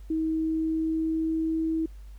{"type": "tone with pitch glide", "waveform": "sine", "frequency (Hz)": [318.6, 321.9], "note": ["D#4", "E4"], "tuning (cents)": [41, -41], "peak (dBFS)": -24, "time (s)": [0.1, 1.86], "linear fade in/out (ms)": 5, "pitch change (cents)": 18, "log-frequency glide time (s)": [0.28, 1.64], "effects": ["added 50 Hz sine -41 dBFS peak until 2.18 s", "pink hiss -63 dBFS RMS until 2.18 s"]}